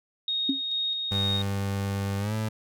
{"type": "tone with tremolo", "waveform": "sine", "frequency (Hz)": 3729, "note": "A#7", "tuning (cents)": 0, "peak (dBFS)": -25, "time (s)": [0.28, 1.42], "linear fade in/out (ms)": 2, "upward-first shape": "square", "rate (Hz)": 2.3, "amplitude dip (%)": 30}
{"type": "tone with exponential decay", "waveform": "sine", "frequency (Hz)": 271.1, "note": "C#4", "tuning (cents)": -38, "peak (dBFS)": -19, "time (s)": [0.49, 0.62], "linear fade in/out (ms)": 5, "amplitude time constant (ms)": 27}
{"type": "tone with pitch glide", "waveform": "30% pulse", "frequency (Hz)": [99, 109.21], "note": ["G2", "A2"], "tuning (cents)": [18, -12], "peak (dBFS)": -24, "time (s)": [1.11, 2.49], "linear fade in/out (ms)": 10, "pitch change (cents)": 170, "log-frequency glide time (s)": [2.19, 2.34]}
{"effects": []}